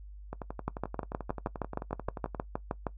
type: two click trains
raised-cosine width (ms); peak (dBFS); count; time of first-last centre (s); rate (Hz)
1; -17 / -23; 15 / 24; 0.68-2.868 / 0.33-2.348; 6.4 / 11.4
effects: noise-tail reverb RT60 0.1 s tail -19 dB re dry + added 50 Hz sine -44 dBFS peak until 2.97 s